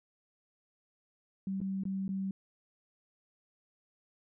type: tone with dropouts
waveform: sine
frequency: 192.8 Hz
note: G3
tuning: 28 cents flat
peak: -32 dBFS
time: 1.47-2.31 s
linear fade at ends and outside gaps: 2 ms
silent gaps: 1.604-1.614 / 1.836-1.853 / 2.08-2.09 s
effects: none